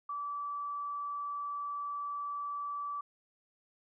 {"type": "tone", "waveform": "sine", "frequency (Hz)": 1156, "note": "D6", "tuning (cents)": -28, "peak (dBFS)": -35, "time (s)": [0.09, 3.01], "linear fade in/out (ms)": 5, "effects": []}